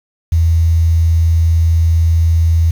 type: tone with quantisation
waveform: sine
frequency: 82.41 Hz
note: E2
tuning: in tune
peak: -8 dBFS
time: 0.32-2.71 s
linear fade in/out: 5 ms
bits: 6
effects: none